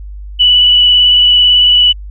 sine tone with vibrato, 2960 Hz, F#7, in tune, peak -4 dBFS, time 0.39-1.93 s, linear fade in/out 20 ms, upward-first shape square, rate 18 Hz, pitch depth 12 cents each way, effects added 50 Hz sine -24 dBFS peak until 2.1 s

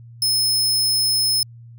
sawtooth tone, 5190 Hz, E8, 28 cents flat, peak -14 dBFS, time 0.22-1.43 s, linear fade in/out 2 ms, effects added 117 Hz sine -39 dBFS peak until 1.78 s

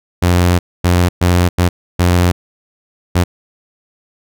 sawtooth tone bursts at uneven times, 88.5 Hz, F2, 23 cents sharp, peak -5 dBFS, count 6, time 0.22-0.59 / 0.84-1.09 / 1.21-1.49 / 1.58-1.69 / 1.99-2.32 / 3.15-3.24 s, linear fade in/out 10 ms, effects none

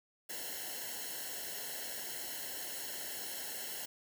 white noise with comb filter, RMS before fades -42 dBFS, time 0.29-3.86 s, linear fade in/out 10 ms, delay 0.83 ms, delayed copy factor -0.9, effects none

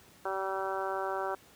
harmonic tone, 192.2 Hz, G3, 34 cents flat, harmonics 2 / 3 / 4 / 5 / 6 / 7 / 8, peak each -37 / -38 / -37 / -39 / -42 / -40 / -43 dBFS, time 0.25-1.35 s, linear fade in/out 5 ms, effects pink hiss -58 dBFS RMS until 1.55 s + high-pass 80 Hz 12 dB/octave

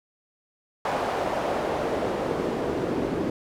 pink noise with band-pass filter sweep, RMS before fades -27 dBFS, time 0.85-3.3 s, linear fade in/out 2 ms, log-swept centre 740 to 320 Hz, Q 1.5, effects none

